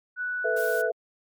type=tone; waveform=sine; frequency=1480 Hz; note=F#6; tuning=in tune; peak=-27 dBFS; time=0.16-0.9 s; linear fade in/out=50 ms
type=chord; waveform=sine; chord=A suspended second; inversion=none; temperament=equal; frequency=440 / 493.9 / 659.3 Hz; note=A4 / B4 / E5; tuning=0 / 0 / 0 cents; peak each=-28 dBFS; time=0.44-0.92 s; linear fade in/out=10 ms
type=noise; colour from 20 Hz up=blue; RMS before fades=-40 dBFS; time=0.56-0.82 s; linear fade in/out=10 ms
effects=MP3 96 kbps